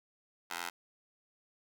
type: tone with high-pass filter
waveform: 15% pulse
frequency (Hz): 86.3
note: F2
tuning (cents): -20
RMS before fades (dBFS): -40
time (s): 0.5-0.7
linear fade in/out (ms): 10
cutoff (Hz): 1100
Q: 0.96
effects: none